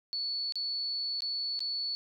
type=tone with dropouts; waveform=sine; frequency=4435 Hz; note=C#8; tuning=in tune; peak=-31 dBFS; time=0.13-1.95 s; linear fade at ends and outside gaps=0 ms; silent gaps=0.523-0.556 / 1.206-1.221 / 1.592-1.605 s; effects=none